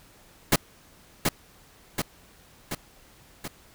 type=noise with echo; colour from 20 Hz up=pink; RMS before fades=-19 dBFS; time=0.52-0.56 s; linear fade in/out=5 ms; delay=730 ms; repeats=4; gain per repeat=-4 dB; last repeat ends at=3.48 s; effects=pink hiss -55 dBFS RMS until 3.74 s